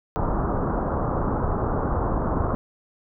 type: low-pass noise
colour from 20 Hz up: pink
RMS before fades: -24 dBFS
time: 0.16-2.55 s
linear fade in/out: 0 ms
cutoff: 1300 Hz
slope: 48 dB/octave
effects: none